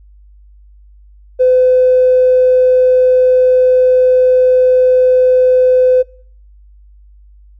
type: tone with tanh clipping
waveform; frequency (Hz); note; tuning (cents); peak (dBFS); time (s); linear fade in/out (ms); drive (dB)
triangle; 508; B4; +49; -6; 1.39-6.03; 20; 4
effects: noise-tail reverb RT60 0.5 s tail -23 dB re dry + added 50 Hz sine -39 dBFS peak until 7.59 s